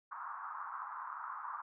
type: band-pass noise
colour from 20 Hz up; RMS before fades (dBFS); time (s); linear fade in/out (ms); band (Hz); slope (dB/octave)
white; -44; 0.11-1.62; 10; 950 to 1300; 48
effects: none